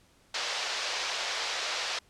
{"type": "band-pass noise", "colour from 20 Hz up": "white", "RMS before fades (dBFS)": -33, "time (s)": [0.34, 1.99], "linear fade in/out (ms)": 5, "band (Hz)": [480, 5400], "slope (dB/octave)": 24, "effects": ["pink hiss -63 dBFS RMS until 2.09 s", "low-pass 10000 Hz 12 dB/octave"]}